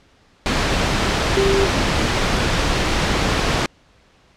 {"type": "tone in noise", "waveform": "sine", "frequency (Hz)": 392, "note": "G4", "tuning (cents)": 0, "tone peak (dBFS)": -15, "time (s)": [1.37, 1.66], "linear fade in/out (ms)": 0, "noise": "pink", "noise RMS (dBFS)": -18, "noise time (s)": [0.46, 3.66], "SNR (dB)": 0, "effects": ["pink hiss -54 dBFS RMS until 4.36 s", "low-pass 5000 Hz 12 dB/octave"]}